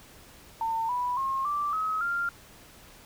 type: tone with pitch steps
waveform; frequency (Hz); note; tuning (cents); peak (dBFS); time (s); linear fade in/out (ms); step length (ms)
sine; 903 / 984.7 / 1073.9 / 1171 / 1277 / 1392.6; A5 / B5 / C6 / D6 / D#6 / F6; +45 / -5 / +45 / -5 / +45 / -5; -26; 0.61-2.29; 2; 280
effects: pink hiss -52 dBFS RMS until 3.05 s